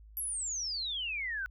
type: exponential sweep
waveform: sine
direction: down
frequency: 11840 to 1467 Hz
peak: -33 dBFS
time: 0.17-1.46 s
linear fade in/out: 0 ms
effects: added 53 Hz sine -51 dBFS peak until 1.5 s